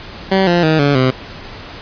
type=tone with pitch steps; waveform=15% pulse; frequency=191.8 / 173.86 / 157.6 / 142.86 / 129.5 Hz; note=G3 / F3 / D#3 / D3 / C3; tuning=-37 / -7 / +23 / -47 / -17 cents; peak=-4 dBFS; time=0.31-1.11 s; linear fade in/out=10 ms; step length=160 ms; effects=pink hiss -32 dBFS RMS until 1.81 s + resampled to 11025 Hz